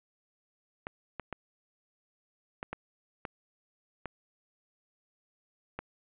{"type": "clicks", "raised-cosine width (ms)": 0.5, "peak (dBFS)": -21, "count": 8, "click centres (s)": [0.869, 1.197, 1.327, 2.629, 2.73, 3.252, 4.057, 5.79], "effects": ["resampled to 8000 Hz", "9-bit"]}